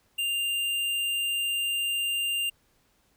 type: tone with tanh clipping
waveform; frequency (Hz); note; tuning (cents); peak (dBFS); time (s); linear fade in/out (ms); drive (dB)
sine; 2794; F7; 0; -27; 0.18-2.5; 10; 17
effects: pink hiss -67 dBFS RMS until 3.16 s